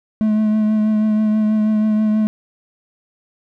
triangle tone with vibrato, 214.9 Hz, A3, 41 cents flat, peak -11 dBFS, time 0.21-2.27 s, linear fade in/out 0 ms, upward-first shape triangle, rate 6.2 Hz, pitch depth 23 cents each way, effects none

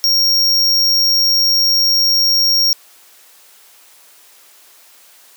square tone, 5570 Hz, F8, 5 cents flat, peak -11 dBFS, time 0.04-2.73 s, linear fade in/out 0 ms, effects white hiss -46 dBFS RMS until 5.36 s + high-pass 400 Hz 12 dB/octave

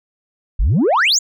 sine exponential sweep, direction up, 37 to 7470 Hz, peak -9 dBFS, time 0.59-1.19 s, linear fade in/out 10 ms, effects tanh soft clip ceiling -10 dBFS

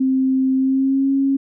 sine tone with pitch glide, 263 to 272.9 Hz, C4 to C#4, +9 to -27 cents, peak -14 dBFS, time 0-1.37 s, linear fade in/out 10 ms, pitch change +64 cents, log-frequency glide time 0.55-1.11 s, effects none

